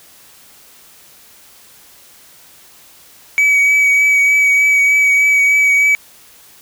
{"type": "tone with vibrato", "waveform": "triangle", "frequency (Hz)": 2274, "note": "C#7", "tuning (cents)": 44, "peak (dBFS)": -7, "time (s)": [3.38, 5.95], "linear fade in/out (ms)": 0, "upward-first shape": "triangle", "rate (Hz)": 3.3, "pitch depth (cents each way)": 17, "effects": ["white hiss -44 dBFS RMS until 6.61 s"]}